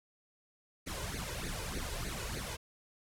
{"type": "noise with flanger", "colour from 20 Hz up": "pink", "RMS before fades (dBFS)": -39, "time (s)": [0.86, 2.57], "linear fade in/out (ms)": 20, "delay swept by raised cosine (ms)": [0.46, 2.06], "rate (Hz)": 3.3, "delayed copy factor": 0.8, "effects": ["low-pass 12000 Hz 12 dB/octave"]}